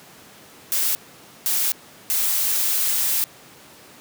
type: noise bursts at uneven times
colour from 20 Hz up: blue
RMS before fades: -21 dBFS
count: 3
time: 0.72-0.95 / 1.46-1.72 / 2.1-3.24 s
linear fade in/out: 0 ms
effects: pink hiss -46 dBFS RMS until 4 s + high-pass 150 Hz 12 dB/octave